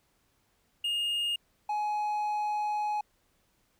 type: tone pair in turn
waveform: triangle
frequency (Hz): 2840 / 840.2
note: F7 / G#5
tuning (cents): +28 / +20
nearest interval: octave + major sixth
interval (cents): 2108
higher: first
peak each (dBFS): -26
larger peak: neither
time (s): 0.84-1.36 / 1.69-3.01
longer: second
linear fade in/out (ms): 5
effects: pink hiss -71 dBFS RMS until 3.79 s